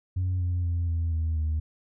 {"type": "tone with pitch steps", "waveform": "sine", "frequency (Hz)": [91.7, 88.73, 85.86, 83.08, 80.38, 77.78], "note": ["F#2", "F2", "F2", "E2", "E2", "D#2"], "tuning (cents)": [-15, 28, -29, 14, -43, 0], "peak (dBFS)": -22, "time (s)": [0.16, 1.6], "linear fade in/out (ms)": 10, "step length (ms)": 240, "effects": ["tanh soft clip ceiling -22 dBFS"]}